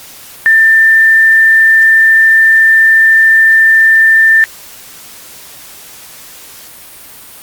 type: tone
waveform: sine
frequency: 1787 Hz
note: A6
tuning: 26 cents sharp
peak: -3 dBFS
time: 0.46-4.44 s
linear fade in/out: 0 ms
effects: white hiss -33 dBFS RMS until 7.42 s + Opus 48 kbps